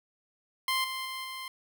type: tone with level steps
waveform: 15% pulse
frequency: 1046.5 Hz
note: C6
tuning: in tune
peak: -20 / -27 / -29 / -31 dBFS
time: 0.68-1.48 s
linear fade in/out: 2 ms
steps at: 0.84 / 1.05 / 1.24 s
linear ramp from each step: 2 ms
effects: none